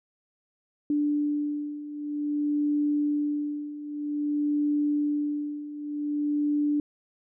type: beating tone pair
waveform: sine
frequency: 293.7 / 294.22 Hz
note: D4 / D4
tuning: 0 / +3 cents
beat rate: 0.52 Hz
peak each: -30 / -26 dBFS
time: 0.9-6.8 s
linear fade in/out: 2 ms
effects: none